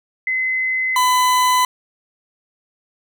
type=tone pair in turn; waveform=sine / 40% pulse; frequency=2043 / 1004.5 Hz; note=C7 / B5; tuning=-42 / +29 cents; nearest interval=octave; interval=1229 cents; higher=first; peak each=-17 / -12 dBFS; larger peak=second; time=0.27-0.96 / 0.96-1.65 s; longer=neither; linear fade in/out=2 ms; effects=none